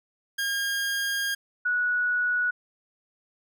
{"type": "tone pair in turn", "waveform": ["sawtooth", "sine"], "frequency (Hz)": [1620, 1467], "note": ["G#6", "F#6"], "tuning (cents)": [-43, -15], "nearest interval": "major second", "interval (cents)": 172, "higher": "first", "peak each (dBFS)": -22, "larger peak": "neither", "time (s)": [[0.38, 1.35], [1.65, 2.51]], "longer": "first", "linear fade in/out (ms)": 10, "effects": []}